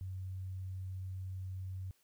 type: tone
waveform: sine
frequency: 93.7 Hz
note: F#2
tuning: 22 cents sharp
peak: -39 dBFS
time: 0.01-1.91 s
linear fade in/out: 0 ms
effects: white hiss -73 dBFS RMS until 2.03 s